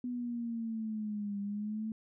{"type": "linear two-way sweep", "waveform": "sine", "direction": "down then up", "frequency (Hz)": [248.3, 200.3, 221.6], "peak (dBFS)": -34, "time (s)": [0.04, 1.92], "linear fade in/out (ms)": 2, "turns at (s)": 1.4, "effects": []}